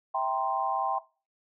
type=chord; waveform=sine; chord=C dominant seventh; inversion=first; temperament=just; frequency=654.1 / 784.9 / 941.9 / 1046.5 Hz; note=E5 / G5 / Bb5 / C6; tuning=-14 / +2 / +18 / 0 cents; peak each=-35 / -29 / -34 / -31 dBFS; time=0.14-0.99 s; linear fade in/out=10 ms; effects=noise-tail reverb RT60 0.3 s tail -17 dB re dry